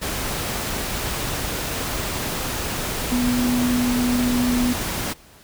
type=tone in noise; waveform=sine; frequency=245.9 Hz; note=B3; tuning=7 cents flat; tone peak=-18 dBFS; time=3.11-4.74 s; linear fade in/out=20 ms; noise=pink; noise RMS=-26 dBFS; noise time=0.01-5.14 s; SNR=+5 dB; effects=pink hiss -49 dBFS RMS until 5.43 s